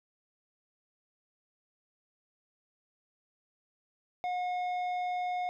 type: tone with tanh clipping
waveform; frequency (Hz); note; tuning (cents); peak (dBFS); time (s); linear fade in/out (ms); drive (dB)
sine; 722; F#5; -43; -32; 4.24-5.49; 0; 9
effects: none